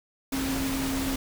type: tone in noise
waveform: sine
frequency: 268.2 Hz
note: C4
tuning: 43 cents sharp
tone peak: -28 dBFS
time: 0.32-1.16 s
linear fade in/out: 5 ms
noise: pink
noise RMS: -32 dBFS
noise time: 0.32-1.16 s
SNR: +1 dB
effects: none